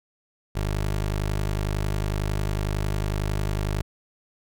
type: tone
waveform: 20% pulse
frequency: 51 Hz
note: G#1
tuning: 31 cents flat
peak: -19 dBFS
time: 0.55-3.82 s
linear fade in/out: 10 ms
effects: none